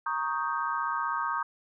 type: chord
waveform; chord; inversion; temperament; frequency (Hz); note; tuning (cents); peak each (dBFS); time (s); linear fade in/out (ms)
sine; Eb dominant seventh; second; equal; 932.3 / 1108.7 / 1244.5 / 1568; Bb5 / Db6 / Eb6 / G6; 0 / 0 / 0 / 0; -33 / -33 / -32 / -35; 0.06-1.43; 5
effects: none